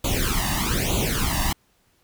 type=noise with flanger; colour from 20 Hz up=pink; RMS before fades=-23 dBFS; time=0.04-1.53 s; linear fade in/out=5 ms; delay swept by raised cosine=0.28 to 1.09 ms; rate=1.1 Hz; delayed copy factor=+0.9; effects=pink hiss -64 dBFS RMS until 2.03 s